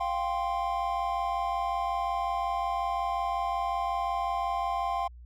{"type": "chord", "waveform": "triangle", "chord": "F suspended second", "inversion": "none", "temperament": "equal", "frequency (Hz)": [698.5, 784, 1046.5], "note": ["F5", "G5", "C6"], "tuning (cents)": [0, 0, 0], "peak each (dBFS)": [-30, -30, -30], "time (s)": [0, 5.08], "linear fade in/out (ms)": 10, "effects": ["added 60 Hz sine -45 dBFS peak until 5.25 s"]}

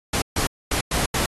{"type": "noise bursts at uneven times", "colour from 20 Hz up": "pink", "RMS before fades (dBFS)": -23, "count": 5, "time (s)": [[0.13, 0.22], [0.36, 0.47], [0.71, 0.81], [0.91, 1.06], [1.14, 1.26]], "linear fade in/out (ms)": 5, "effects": ["AAC 32 kbps"]}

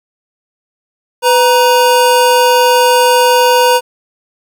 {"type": "tone pair together", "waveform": "square", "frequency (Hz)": [499.7, 944], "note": ["B4", "A#5"], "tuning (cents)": [20, 22], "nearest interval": "major seventh", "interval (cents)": 1102, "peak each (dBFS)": -10, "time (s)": [1.22, 3.81], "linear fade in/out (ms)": 50, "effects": ["7-bit"]}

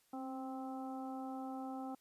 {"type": "harmonic tone with a mistuned harmonic", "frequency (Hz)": 261.6, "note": "C4", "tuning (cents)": 0, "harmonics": [1, 2, 3, 4, 5], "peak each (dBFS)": [-43, -52, -46, -58, -55], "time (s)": [0.13, 1.95], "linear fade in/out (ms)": 5, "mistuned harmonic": 1, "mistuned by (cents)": 28, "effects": ["white hiss -73 dBFS RMS until 2 s", "resampled to 32000 Hz"]}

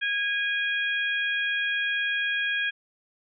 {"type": "harmonic tone", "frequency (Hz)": 821, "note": "G#5", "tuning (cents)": -20, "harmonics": [2, 3, 4], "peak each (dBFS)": [-26, -30, -32], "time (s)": [0.01, 2.71], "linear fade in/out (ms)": 20, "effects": []}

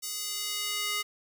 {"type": "tone with high-pass filter sweep", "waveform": "square", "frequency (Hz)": 415.3, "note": "G#4", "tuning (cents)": 0, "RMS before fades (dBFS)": -33, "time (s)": [0.02, 1.03], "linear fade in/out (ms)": 20, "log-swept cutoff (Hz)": [6000, 1900], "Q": 1, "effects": []}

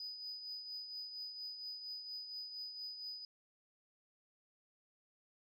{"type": "tone with tremolo", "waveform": "sine", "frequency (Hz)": 4978, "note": "D#8", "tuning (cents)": 0, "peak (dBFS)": -40, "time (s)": [0, 3.25], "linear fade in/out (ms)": 2, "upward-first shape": "triangle", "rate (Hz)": 4.3, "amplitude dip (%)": 60, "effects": ["tanh soft clip ceiling -39 dBFS"]}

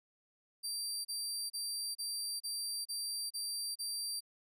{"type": "tone bursts", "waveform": "25% pulse", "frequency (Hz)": 4699, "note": "D8", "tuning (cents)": 0, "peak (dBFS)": -32, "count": 8, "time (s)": [0.63, 4.207], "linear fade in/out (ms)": 20, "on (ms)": 420, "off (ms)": 31, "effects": []}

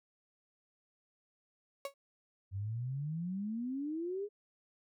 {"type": "tone with exponential decay", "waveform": "35% pulse", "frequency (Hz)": 555, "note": "C#5", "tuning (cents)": 2, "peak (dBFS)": -32, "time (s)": [1.85, 1.94], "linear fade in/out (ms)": 2, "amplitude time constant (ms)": 19}
{"type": "exponential sweep", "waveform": "sine", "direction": "up", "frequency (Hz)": [93.7, 422.9], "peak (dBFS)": -35, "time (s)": [2.51, 4.29], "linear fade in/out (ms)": 50}
{"effects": []}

